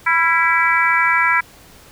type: harmonic tone with a mistuned harmonic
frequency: 329.6 Hz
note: E4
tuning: in tune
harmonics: 3 / 4 / 5 / 6 / 7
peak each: -19 / -19 / -19 / -19 / -19 dBFS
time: 0.06-1.41 s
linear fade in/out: 10 ms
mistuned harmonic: 4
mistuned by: +46 cents
effects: pink hiss -45 dBFS RMS until 1.91 s